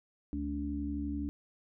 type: harmonic tone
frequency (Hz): 71.9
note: D2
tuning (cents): -36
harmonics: 1 / 3 / 4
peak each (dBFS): -38 / -41 / -35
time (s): 0.33-1.29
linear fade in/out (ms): 0
effects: none